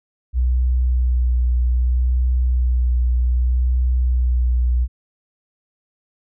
sine tone with vibrato, 61.74 Hz, B1, in tune, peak -14 dBFS, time 0.33-4.88 s, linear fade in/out 50 ms, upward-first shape sine, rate 0.64 Hz, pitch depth 20 cents each way, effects none

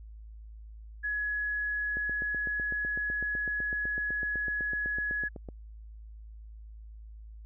sine tone, 1685 Hz, G#6, 25 cents sharp, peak -29 dBFS, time 1.03-5.29 s, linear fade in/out 20 ms
click train, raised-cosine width 2 ms, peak -28 dBFS, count 29, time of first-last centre 1.97-5.488 s, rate 7.96 Hz
effects added 54 Hz sine -44 dBFS peak until 7.45 s

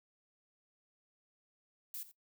violet noise with echo, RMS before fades -43 dBFS, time 1.94-2.03 s, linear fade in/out 2 ms, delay 84 ms, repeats 1, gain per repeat -15 dB, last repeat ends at 2.114 s, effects noise-tail reverb RT60 0.1 s tail -17 dB re dry

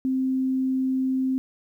sine tone, 261.6 Hz, C4, in tune, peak -21 dBFS, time 0.05-1.38 s, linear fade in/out 0 ms, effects 10-bit

